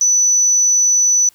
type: tone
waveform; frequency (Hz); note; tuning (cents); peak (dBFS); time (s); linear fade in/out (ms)
sine; 5970; F#8; +15; -9; 0.01-1.29; 2
effects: tanh soft clip ceiling -6 dBFS + white hiss -52 dBFS RMS until 1.34 s